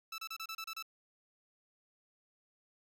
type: tone bursts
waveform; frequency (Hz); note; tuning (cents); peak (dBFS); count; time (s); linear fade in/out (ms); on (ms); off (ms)
15% pulse; 1318.5; E6; 0; -34; 8; 0.12-0.826; 5; 62; 30
effects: none